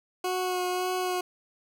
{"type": "tone with vibrato", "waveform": "20% pulse", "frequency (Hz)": 365.1, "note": "F#4", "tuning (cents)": -23, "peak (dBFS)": -22, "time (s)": [0.24, 1.21], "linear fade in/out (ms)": 5, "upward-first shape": "sine", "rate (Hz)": 1.8, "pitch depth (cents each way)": 15, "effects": []}